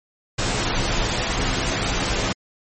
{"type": "noise with comb filter", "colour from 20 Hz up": "pink", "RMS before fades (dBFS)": -22, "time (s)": [0.38, 2.33], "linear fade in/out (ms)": 10, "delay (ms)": 13, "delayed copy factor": -0.6, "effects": ["MP3 32 kbps"]}